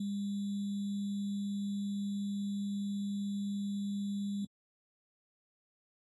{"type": "tone with sample-and-hold", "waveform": "sine", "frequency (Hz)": 201.2, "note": "G3", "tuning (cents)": 45, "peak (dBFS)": -33, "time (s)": [0, 4.45], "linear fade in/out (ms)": 5, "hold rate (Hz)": 3675, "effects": ["AAC 32 kbps"]}